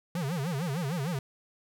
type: tone with vibrato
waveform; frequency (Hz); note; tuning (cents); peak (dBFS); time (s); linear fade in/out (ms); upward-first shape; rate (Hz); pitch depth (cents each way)
square; 155.56; D#3; 0; -30; 0.15-1.19; 2; sine; 6.6; 280
effects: none